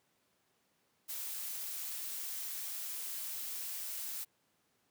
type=noise; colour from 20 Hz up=blue; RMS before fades=-41 dBFS; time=1.08-4.25 s; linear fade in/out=20 ms; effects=pink hiss -75 dBFS RMS until 4.9 s + high-pass 150 Hz 12 dB/octave